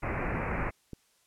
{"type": "low-pass noise", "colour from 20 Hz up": "pink", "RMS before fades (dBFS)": -32, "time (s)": [0.02, 0.71], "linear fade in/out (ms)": 20, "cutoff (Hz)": 2500, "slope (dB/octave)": 96}
{"type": "clicks", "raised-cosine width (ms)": 3, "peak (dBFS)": -27, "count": 5, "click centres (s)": [0.51, 0.571, 0.61, 0.663, 0.933]}
{"effects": ["white hiss -68 dBFS RMS until 1.26 s", "low-pass 11000 Hz 12 dB/octave"]}